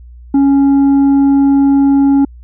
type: tone with tanh clipping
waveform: triangle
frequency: 277.2 Hz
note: C#4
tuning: in tune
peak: -7 dBFS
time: 0.34-2.25 s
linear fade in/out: 5 ms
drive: 9 dB
effects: added 60 Hz sine -32 dBFS peak until 2.43 s